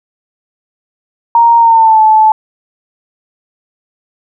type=tone with pitch glide; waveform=sine; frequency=932.3 to 869.9 Hz; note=A#5 to A5; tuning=0 to -20 cents; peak=-3 dBFS; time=1.35-2.32 s; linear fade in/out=2 ms; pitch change=-120 cents; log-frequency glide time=1.58-2.01 s; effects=none